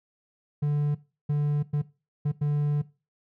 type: tone bursts at uneven times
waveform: triangle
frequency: 146.83 Hz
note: D3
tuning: in tune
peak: -20 dBFS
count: 5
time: 0.62-0.95 / 1.29-1.63 / 1.73-1.82 / 2.25-2.32 / 2.41-2.82 s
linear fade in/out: 10 ms
effects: noise-tail reverb RT60 0.3 s tail -19 dB re dry